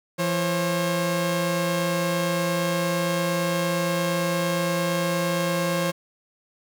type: tone pair together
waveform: sawtooth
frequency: 170 / 538.7 Hz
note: F3 / C#5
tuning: -46 / -50 cents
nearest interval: octave + minor sixth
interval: 1996 cents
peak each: -21 dBFS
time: 0.18-5.92 s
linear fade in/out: 20 ms
effects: 9-bit